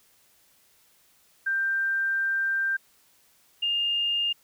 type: tone pair in turn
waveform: sine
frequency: 1575 / 2819 Hz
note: G6 / F7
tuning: +8 / +16 cents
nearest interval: minor seventh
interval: 1008 cents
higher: second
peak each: -23 dBFS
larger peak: neither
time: 1.46-2.77 / 3.62-4.33 s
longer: first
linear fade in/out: 10 ms
effects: white hiss -62 dBFS RMS until 4.43 s